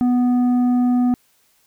triangle tone with tanh clipping, 246.9 Hz, B3, in tune, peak -15 dBFS, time 0.01-1.14 s, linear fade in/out 0 ms, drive 11 dB, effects white hiss -60 dBFS RMS until 1.66 s

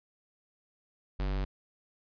square tone, 48.13 Hz, G1, 31 cents flat, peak -30 dBFS, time 1.19-1.45 s, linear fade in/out 10 ms, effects resampled to 11025 Hz

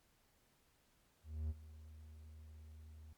triangle tone with ADSR envelope, 77.4 Hz, D#2, 9 cents flat, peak -34 dBFS, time 1.23-3.13 s, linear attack 270 ms, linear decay 31 ms, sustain -17 dB, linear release 3 ms, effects pink hiss -74 dBFS RMS until 3.17 s + MP3 96 kbps

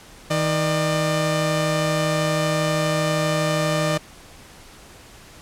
sawtooth tone pair together, 158.14 / 600 Hz, D#3 / D5, +28 / +37 cents, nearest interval octave + major seventh, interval 2309 cents, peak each -18 dBFS, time 0.3-3.98 s, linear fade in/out 10 ms, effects pink hiss -45 dBFS RMS until 5.41 s + low-pass 11000 Hz 12 dB/octave

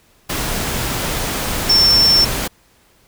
sine tone in noise, 5410 Hz, E8, 44 cents sharp, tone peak -9 dBFS, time 1.69-2.25 s, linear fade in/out 10 ms, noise pink, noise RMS -21 dBFS, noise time 0.29-2.48 s, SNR +9 dB, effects pink hiss -54 dBFS RMS until 3.07 s

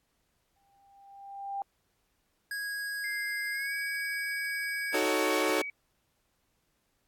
sine tone with exponential growth, 794 Hz, G5, 22 cents sharp, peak -30 dBFS, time 0.56-1.62 s, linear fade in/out 1 ms, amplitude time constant 230 ms
square tone, 1651 Hz, G#6, 11 cents flat, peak -34 dBFS, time 2.51-4.99 s, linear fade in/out 2 ms
sine tone with pitch glide, 2093 to 2269 Hz, C7 to C#7, 0 to +40 cents, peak -35 dBFS, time 3.04-5.7 s, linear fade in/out 2 ms, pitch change +140 cents, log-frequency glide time 3.52-3.72 s
sawtooth chord, D# half-diminished seventh, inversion none, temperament equal, 311.1 / 370 / 440 / 554.4 Hz, D#4 / F#4 / A4 / C#5, 0 / 0 / 0 / 0 cents, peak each -28 dBFS, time 4.94-5.62 s, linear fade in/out 5 ms
effects pink hiss -75 dBFS RMS until 7.07 s + AAC 64 kbps

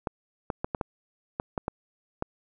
clicks, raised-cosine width 1 ms, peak -14 dBFS, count 9, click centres 0.072 / 0.502 / 0.645 / 0.748 / 0.812 / 1.399 / 1.578 / 1.681 / 2.224 s, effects none

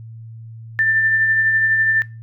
sine tone with tremolo, 1780 Hz, A6, 20 cents sharp, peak -12 dBFS, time 0.79-2.02 s, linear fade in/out 0 ms, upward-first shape triangle, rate 12 Hz, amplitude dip 40%, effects noise-tail reverb RT60 0.3 s tail -21 dB re dry + added 113 Hz sine -33 dBFS peak until 2.22 s

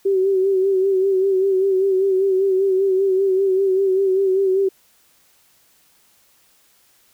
sine tone with vibrato, 383.7 Hz, G4, 37 cents flat, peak -14 dBFS, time 0.05-4.69 s, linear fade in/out 10 ms, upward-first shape sine, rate 5.1 Hz, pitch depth 50 cents each way, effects white hiss -57 dBFS RMS until 7.13 s

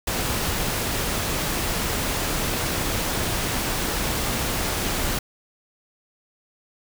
pink noise, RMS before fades -25 dBFS, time 0.07-5.19 s, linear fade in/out 5 ms, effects none

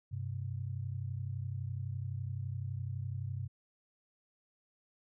sine tone pair together, 97.3 / 129.15 Hz, G2 / C3, -12 / -22 cents, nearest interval perfect fourth, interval 490 cents, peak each -38 / -39 dBFS, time 0.11-3.48 s, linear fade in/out 20 ms, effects none

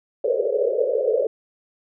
white band-pass noise, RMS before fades -21 dBFS, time 0.24-1.27 s, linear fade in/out 5 ms, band 410 to 580 Hz, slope 96 dB/octave, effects none

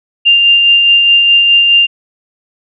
sine tone with tremolo, 2794 Hz, F7, in tune, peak -3 dBFS, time 0.25-1.87 s, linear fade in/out 20 ms, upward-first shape sine, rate 4.8 Hz, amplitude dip 30%, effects none

